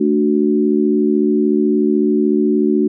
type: chord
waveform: sine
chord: D major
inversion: second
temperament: equal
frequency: 220 / 293.7 / 370 Hz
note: A3 / D4 / F#4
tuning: 0 / 0 / 0 cents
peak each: -16 dBFS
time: 0-2.88 s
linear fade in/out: 10 ms
effects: none